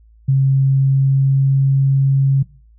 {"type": "tone with pitch glide", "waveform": "sine", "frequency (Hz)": [135.1, 136.35], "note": ["C#3", "C#3"], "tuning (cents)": [-44, -28], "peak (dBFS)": -10, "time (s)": [0.28, 2.43], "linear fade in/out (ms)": 10, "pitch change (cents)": 16, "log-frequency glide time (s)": [0.47, 1.77], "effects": ["noise-tail reverb RT60 0.4 s tail -20 dB re dry", "added 55 Hz sine -45 dBFS peak until 2.78 s"]}